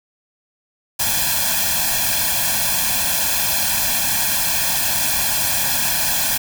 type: noise with comb filter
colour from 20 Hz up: white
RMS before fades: -19 dBFS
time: 0.99-6.38 s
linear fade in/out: 10 ms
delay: 1.2 ms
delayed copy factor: +1
effects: none